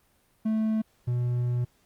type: tone pair in turn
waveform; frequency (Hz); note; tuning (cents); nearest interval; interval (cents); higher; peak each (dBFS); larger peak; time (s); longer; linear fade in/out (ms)
triangle; 218.9 / 122.22; A3 / B2; -9 / -18; minor seventh; 1009; first; -21 / -22; first; 0.45-0.82 / 1.07-1.65; second; 10
effects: pink hiss -66 dBFS RMS until 1.85 s + Opus 32 kbps